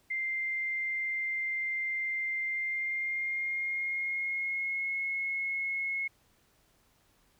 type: tone with pitch glide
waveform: sine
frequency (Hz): 2093 to 2174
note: C7 to C#7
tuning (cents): 0 to -34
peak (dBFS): -30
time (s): 0.1-6.08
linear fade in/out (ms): 10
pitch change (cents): +66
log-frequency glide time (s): 2.44-4.96
effects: pink hiss -68 dBFS RMS until 7.39 s